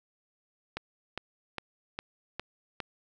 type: click train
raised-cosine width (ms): 0.3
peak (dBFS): -18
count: 6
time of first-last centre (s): 0.77-2.803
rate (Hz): 2.46
effects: none